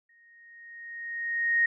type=tone with exponential growth; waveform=sine; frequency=1864.7 Hz; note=A#6; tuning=in tune; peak=-19 dBFS; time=0.09-1.66 s; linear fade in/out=5 ms; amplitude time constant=340 ms; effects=none